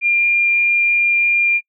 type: tone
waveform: sine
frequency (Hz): 2399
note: D7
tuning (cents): +36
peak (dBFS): -12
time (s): 0.01-1.61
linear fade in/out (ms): 50
effects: noise-tail reverb RT60 0.1 s tail -23 dB re dry